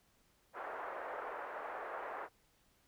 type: band-pass noise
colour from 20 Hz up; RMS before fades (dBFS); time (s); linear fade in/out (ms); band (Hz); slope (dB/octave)
pink; -44; 0.53-2.29; 50; 480 to 1600; 24
effects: pink hiss -72 dBFS RMS until 2.87 s